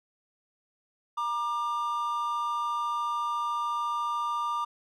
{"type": "tone pair together", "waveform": "triangle", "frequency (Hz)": [947, 1193.1], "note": ["A#5", "D6"], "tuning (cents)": [27, 27], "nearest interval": "major third", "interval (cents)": 400, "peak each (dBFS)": [-31, -27], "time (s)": [1.17, 4.65], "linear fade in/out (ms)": 10, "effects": []}